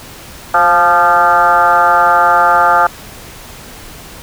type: tone with frequency modulation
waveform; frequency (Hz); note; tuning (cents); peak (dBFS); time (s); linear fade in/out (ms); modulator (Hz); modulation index
sine; 1040; C6; -11; -6; 0.54-2.87; 5; 170; 2.5
effects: pink hiss -33 dBFS RMS until 4.22 s